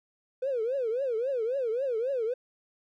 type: tone with vibrato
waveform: triangle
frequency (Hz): 493.9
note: B4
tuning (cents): 0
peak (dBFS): -23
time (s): 0.42-2.34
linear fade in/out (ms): 10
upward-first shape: triangle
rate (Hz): 3.7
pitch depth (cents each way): 250
effects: tanh soft clip ceiling -24 dBFS